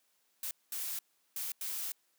blue noise bursts at uneven times, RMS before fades -38 dBFS, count 4, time 0.43-0.51 / 0.72-0.99 / 1.36-1.52 / 1.61-1.92 s, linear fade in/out 2 ms, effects white hiss -74 dBFS RMS until 2.18 s + high-pass 200 Hz 12 dB/octave

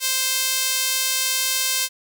sawtooth tone with high-pass filter, 523.3 Hz, C5, in tune, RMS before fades -22 dBFS, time 0-1.89 s, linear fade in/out 50 ms, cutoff 3700 Hz, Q 0.61, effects none

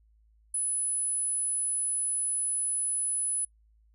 sine tone, 10090 Hz, D#9, 23 cents sharp, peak -27 dBFS, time 0.54-3.45 s, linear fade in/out 5 ms, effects noise-tail reverb RT60 0.1 s tail -26 dB re dry + added 54 Hz sine -60 dBFS peak until 3.94 s

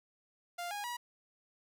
sawtooth tone with pitch steps, 698.5 / 821.1 / 965.3 Hz, F5 / G#5 / B5, 0 / -20 / -40 cents, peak -34 dBFS, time 0.58-0.97 s, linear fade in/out 10 ms, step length 130 ms, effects none

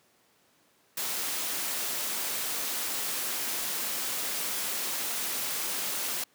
white noise, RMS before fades -32 dBFS, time 0.97-6.24 s, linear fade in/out 5 ms, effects pink hiss -65 dBFS RMS until 6.34 s + high-pass 200 Hz 12 dB/octave

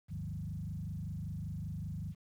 sine tone with frequency modulation, 127.2 Hz, C3, 48 cents flat, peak -37 dBFS, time 0.08-2.15 s, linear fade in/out 50 ms, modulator 25.2 Hz, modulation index 2.2, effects 11-bit

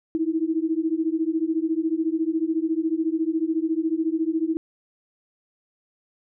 sine beating tone pair, 315.4 / 329.4 Hz, D#4 / E4, +24 / -1 cents, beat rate 14 Hz, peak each -24 dBFS, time 0.15-4.57 s, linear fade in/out 0 ms, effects none

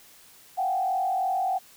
sine tone with frequency modulation, 752 Hz, F#5, 28 cents sharp, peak -23 dBFS, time 0.57-1.59 s, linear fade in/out 20 ms, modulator 43.1 Hz, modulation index 0.94, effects white hiss -53 dBFS RMS until 1.76 s

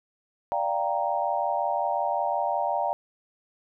sine chord, G minor seventh, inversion second, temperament equal, 587.3 / 698.5 / 784 / 932.3 Hz, D5 / F5 / G5 / Bb5, 0 / 0 / 0 / 0 cents, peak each -30 / -29 / -29 / -29 dBFS, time 0.52-2.93 s, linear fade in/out 0 ms, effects none

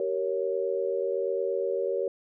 sine chord, G diminished, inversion none, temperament equal with one note detuned, 385 / 466.2 / 554.4 Hz, G4 / Bb4 / Db5, -31 / 0 / 0 cents, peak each -30 dBFS, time 0-2.08 s, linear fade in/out 2 ms, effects none

